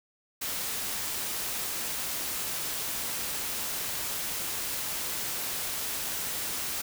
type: noise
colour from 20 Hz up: white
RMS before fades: -33 dBFS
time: 0.41-6.82 s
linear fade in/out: 10 ms
effects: none